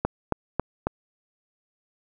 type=click train; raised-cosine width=1 ms; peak=-8 dBFS; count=4; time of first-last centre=0.05-0.87 s; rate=3.66 Hz; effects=none